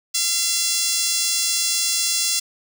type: tone with high-pass filter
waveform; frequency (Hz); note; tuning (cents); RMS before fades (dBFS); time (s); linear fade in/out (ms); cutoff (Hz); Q
5% pulse; 682; F5; -41; -21; 0.14-2.4; 10; 4300; 0.68
effects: none